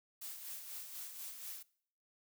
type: noise with tremolo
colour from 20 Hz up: blue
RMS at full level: -45 dBFS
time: 0.21-1.63 s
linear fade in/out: 10 ms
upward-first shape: sine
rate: 4.1 Hz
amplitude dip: 50%
effects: noise-tail reverb RT60 0.6 s tail -22 dB re dry